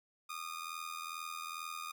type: tone with amplitude modulation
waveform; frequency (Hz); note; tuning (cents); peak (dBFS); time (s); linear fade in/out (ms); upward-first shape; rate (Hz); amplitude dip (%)
sawtooth; 1225; D#6; -27; -34; 0.29-1.92; 10; sine; 82.3; 75
effects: none